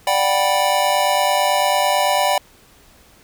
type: chord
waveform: square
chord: G major seventh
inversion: second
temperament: just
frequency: 588 / 735 / 784 / 980 Hz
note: D5 / F#5 / G5 / B5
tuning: +2 / -12 / 0 / -14 cents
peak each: -21 / -22 / -21 / -22 dBFS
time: 0.07-2.38 s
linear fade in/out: 2 ms
effects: pink hiss -50 dBFS RMS until 3.23 s